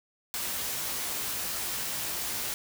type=noise with comb filter; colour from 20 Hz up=white; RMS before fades=-33 dBFS; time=0.34-2.54 s; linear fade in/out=0 ms; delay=17 ms; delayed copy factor=+0.55; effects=none